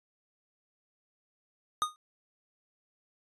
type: tone with exponential decay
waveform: square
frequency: 1233 Hz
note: D#6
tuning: 16 cents flat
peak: -23 dBFS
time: 1.82-1.96 s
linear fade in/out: 0 ms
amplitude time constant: 29 ms
effects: resampled to 24000 Hz